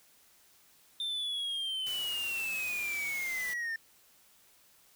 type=linear sweep; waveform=triangle; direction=down; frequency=3599 to 1790 Hz; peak=-31 dBFS; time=1-3.76 s; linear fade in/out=2 ms
type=noise; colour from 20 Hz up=white; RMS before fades=-44 dBFS; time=1.86-3.54 s; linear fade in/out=10 ms
effects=white hiss -63 dBFS RMS until 4.95 s